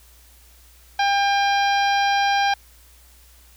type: harmonic tone with a mistuned harmonic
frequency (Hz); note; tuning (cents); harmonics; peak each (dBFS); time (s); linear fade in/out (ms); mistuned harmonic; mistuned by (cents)
800; G5; +35; 1 / 2 / 3 / 4 / 5 / 6 / 7; -18 / -24 / -28 / -30 / -32 / -34 / -35; 0.99-2.54; 5; 6; +21
effects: added 60 Hz sine -50 dBFS peak until 3.56 s + white hiss -53 dBFS RMS until 3.56 s